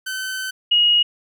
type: tone pair in turn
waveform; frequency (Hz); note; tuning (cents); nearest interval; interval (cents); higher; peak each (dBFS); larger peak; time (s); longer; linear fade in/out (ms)
sawtooth / sine; 1528 / 2884; G6 / F#7; -45 / -45; major seventh; 1100; second; -21 / -12; second; 0.06-0.51 / 0.71-1.03; first; 10
effects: none